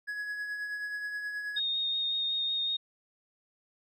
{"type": "tone with tremolo", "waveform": "triangle", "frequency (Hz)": 1678, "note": "G#6", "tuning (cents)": 17, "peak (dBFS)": -30, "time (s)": [0.07, 1.6], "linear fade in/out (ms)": 20, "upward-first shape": "triangle", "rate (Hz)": 9.4, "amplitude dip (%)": 45}
{"type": "tone with vibrato", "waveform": "sine", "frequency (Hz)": 3700, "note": "A#7", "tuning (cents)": -14, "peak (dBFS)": -28, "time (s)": [1.56, 2.77], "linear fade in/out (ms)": 10, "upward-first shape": "sine", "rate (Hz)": 5.4, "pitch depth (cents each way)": 11}
{"effects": []}